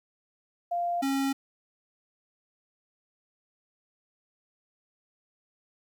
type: tone pair in turn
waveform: sine / square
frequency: 696 / 272.6 Hz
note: F5 / C#4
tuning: -6 / -29 cents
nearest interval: octave + major third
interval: 1623 cents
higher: first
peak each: -26 dBFS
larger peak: neither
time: 0.71-1.02 / 1.02-1.33 s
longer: neither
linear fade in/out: 10 ms
effects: 11-bit